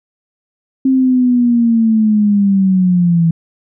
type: linear sweep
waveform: sine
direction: down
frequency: 266.2 to 163.6 Hz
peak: -8 dBFS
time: 0.85-3.31 s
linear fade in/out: 5 ms
effects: none